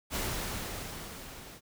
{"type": "noise with level ramp", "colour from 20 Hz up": "pink", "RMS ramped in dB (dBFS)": [-32, -49], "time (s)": [0.1, 1.61], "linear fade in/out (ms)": 50, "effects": []}